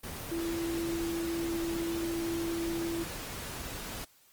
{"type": "tone in noise", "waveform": "sine", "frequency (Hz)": 334.9, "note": "E4", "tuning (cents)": 27, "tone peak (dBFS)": -31, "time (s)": [0.31, 3.04], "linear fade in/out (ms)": 10, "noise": "pink", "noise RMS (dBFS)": -40, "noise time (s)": [0.03, 4.05], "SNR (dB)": 6, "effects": ["white hiss -63 dBFS RMS until 4.32 s", "Opus 24 kbps"]}